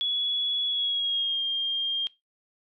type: tone with pitch glide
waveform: sine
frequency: 3381 to 3210 Hz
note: G#7 to G7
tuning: +30 to +40 cents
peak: -24 dBFS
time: 0.01-2.07 s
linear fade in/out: 0 ms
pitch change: -90 cents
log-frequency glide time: 0.67-1.42 s
effects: noise-tail reverb RT60 0.2 s tail -20 dB re dry